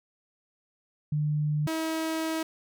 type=tone pair in turn; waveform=sine / sawtooth; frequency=150 / 320.9 Hz; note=D3 / E4; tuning=+37 / -46 cents; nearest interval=octave + minor second; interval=1317 cents; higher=second; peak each=-24 dBFS; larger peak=neither; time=1.12-1.67 / 1.67-2.43 s; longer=second; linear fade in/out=5 ms; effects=none